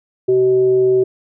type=tone with frequency modulation; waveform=sine; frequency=380 Hz; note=F#4; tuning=46 cents sharp; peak=-10 dBFS; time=0.28-1.04 s; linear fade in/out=10 ms; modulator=251 Hz; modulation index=0.24; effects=none